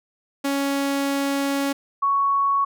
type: tone pair in turn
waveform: sawtooth / sine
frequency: 278.2 / 1112.8 Hz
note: C#4 / C#6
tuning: +6 / +6 cents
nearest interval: 2 octaves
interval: 2400 cents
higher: second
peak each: -17 dBFS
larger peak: neither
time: 0.44-1.73 / 2.02-2.65 s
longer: first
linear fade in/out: 10 ms
effects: none